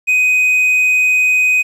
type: tone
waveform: triangle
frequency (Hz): 2504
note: D#7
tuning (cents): +10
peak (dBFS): -8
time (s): 0.07-1.63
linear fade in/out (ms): 20
effects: resampled to 32000 Hz + 8-bit